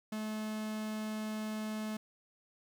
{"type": "tone", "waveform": "45% pulse", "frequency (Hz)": 215.8, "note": "A3", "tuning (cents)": -33, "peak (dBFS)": -36, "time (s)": [0.12, 1.97], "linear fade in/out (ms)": 5, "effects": ["13-bit"]}